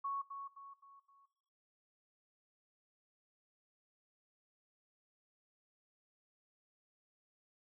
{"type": "tone with echo", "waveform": "sine", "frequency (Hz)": 1108.7, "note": "C#6", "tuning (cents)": 0, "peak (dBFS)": -36, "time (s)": [0.04, 0.22], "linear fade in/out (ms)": 10, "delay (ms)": 260, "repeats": 4, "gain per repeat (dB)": -7, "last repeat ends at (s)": 1.26, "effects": ["noise-tail reverb RT60 1.0 s tail -19 dB re dry"]}